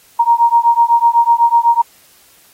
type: beating tone pair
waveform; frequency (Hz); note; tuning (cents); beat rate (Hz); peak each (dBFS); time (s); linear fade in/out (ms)
sine; 932.3 / 940.3; A#5 / A#5; 0 / +15; 8; -11; 0.19-1.82; 10
effects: white hiss -48 dBFS RMS until 2.53 s + AAC 48 kbps